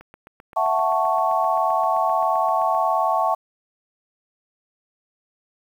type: click train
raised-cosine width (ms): 0.5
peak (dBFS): -28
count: 22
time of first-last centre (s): 0.01-2.748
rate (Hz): 7.67
type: chord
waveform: sine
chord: F# minor seventh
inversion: third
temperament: equal with one note detuned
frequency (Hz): 661.5 / 740 / 880 / 1108.7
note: E5 / F#5 / A5 / C#6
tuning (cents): +6 / 0 / 0 / 0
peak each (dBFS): -23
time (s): 0.56-3.35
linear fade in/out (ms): 10
effects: 8-bit